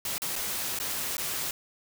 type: noise with dropouts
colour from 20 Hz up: white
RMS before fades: -32 dBFS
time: 0.05-1.51 s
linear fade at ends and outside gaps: 2 ms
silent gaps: 0.181-0.219 / 0.357-0.361 / 0.789-0.799 / 1.169-1.18 s
effects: none